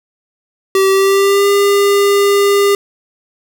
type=tone with pitch glide; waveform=square; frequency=385.8 to 402.2 Hz; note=G4 to G4; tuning=-28 to +44 cents; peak=-9 dBFS; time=0.75-2.75 s; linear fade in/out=2 ms; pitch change=+72 cents; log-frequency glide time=0.9-1.48 s; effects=7-bit